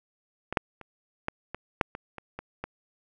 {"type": "clicks", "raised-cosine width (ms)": 0.5, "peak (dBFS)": [-17, -6, -28, -13, -19, -6, -21, -24, -21, -18], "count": 10, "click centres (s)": [0.526, 0.572, 0.813, 1.284, 1.546, 1.812, 1.951, 2.183, 2.39, 2.64], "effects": []}